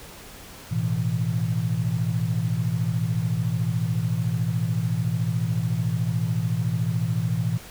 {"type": "chord", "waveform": "sine", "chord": "A suspended second", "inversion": "none", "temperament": "just", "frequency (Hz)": [110, 123.75, 165], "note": ["A2", "B2", "E3"], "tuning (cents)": [0, 4, 2], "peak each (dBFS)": -26, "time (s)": [0.71, 7.58], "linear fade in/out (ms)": 10, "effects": ["pink hiss -43 dBFS RMS until 7.7 s"]}